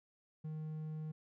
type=tone; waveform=triangle; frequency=155.6 Hz; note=D#3; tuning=in tune; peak=-38 dBFS; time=0.44-1.12 s; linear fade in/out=10 ms; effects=none